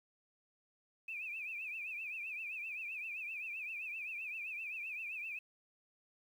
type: tone with vibrato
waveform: sine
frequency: 2515 Hz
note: D#7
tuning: 18 cents sharp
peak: -40 dBFS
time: 1.08-5.39 s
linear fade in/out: 5 ms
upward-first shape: triangle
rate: 7.7 Hz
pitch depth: 140 cents each way
effects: 11-bit